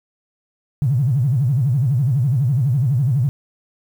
triangle tone with vibrato, 130.81 Hz, C3, in tune, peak -10 dBFS, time 0.82-3.29 s, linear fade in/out 0 ms, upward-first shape sine, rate 12 Hz, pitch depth 240 cents each way, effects tanh soft clip ceiling -12 dBFS + 8-bit

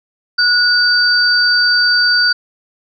sine tone pair together, 1460 / 4635 Hz, F#6 / D8, -24 / -24 cents, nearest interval octave + minor sixth, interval 2000 cents, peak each -12 dBFS, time 0.38-2.33 s, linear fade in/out 10 ms, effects none

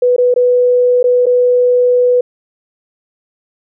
sine tone with dropouts, 493.9 Hz, B4, in tune, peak -7 dBFS, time 0.02-2.21 s, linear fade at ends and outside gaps 5 ms, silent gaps 0.164-0.181 / 0.341-0.361 / 1.029-1.04 / 1.258-1.265 s, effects none

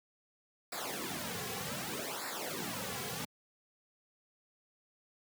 pink noise with flanger, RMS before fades -39 dBFS, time 0.72-3.25 s, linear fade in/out 5 ms, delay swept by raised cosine 0.32 to 3.32 ms, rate 0.65 Hz, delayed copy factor -0.9, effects high-pass 150 Hz 12 dB/octave

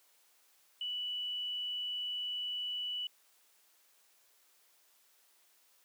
sine tone, 2960 Hz, F#7, in tune, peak -35 dBFS, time 0.81-3.07 s, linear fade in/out 2 ms, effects white hiss -68 dBFS RMS until 5.84 s + high-pass 400 Hz 12 dB/octave

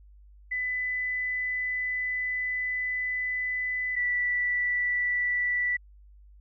sine tone pair in turn, 2000 / 1965.6 Hz, B6 / B6, +21 / -9 cents, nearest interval unison, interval 30 cents, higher first, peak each -27 / -24 dBFS, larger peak second, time 0.51-3.96 / 3.96-5.77 s, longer first, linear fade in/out 10 ms, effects added 50 Hz sine -50 dBFS peak until 6.4 s

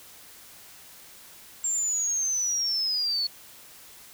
sine linear sweep, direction down, 7430 to 4369 Hz, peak -24 dBFS, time 1.64-3.27 s, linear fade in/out 5 ms, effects white hiss -49 dBFS RMS until 4.13 s

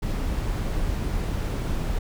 brown noise, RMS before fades -26 dBFS, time 0.02-1.99 s, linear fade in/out 10 ms, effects none

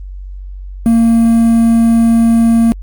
triangle tone with quantisation, 229.5 Hz, A#3, 27 cents flat, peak -4 dBFS, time 0.86-2.72 s, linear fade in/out 0 ms, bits 5, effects added 47 Hz sine -24 dBFS peak until 2.82 s + Opus 32 kbps

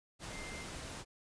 sine tone in noise, 2093 Hz, C7, in tune, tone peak -48 dBFS, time 0.3-0.67 s, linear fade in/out 50 ms, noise pink, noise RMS -45 dBFS, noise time 0.19-1.05 s, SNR -6 dB, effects resampled to 22050 Hz

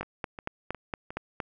two click trains, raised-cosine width 0.5 ms, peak -16 / -24 dBFS, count 7 / 4, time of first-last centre 0.01-1.402 / 0.03-1.105 s, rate 4.31 / 2.79 Hz, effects none

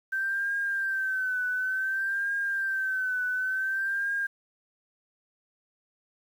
sine tone with vibrato, 1554 Hz, G6, 16 cents flat, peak -26 dBFS, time 0.12-4.27 s, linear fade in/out 10 ms, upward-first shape triangle, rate 0.56 Hz, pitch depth 73 cents each way, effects 9-bit

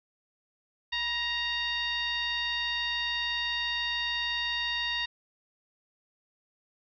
sine tone with frequency modulation, 2794 Hz, F7, in tune, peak -28 dBFS, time 0.92-5.06 s, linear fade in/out 10 ms, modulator 913 Hz, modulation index 1.6, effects none

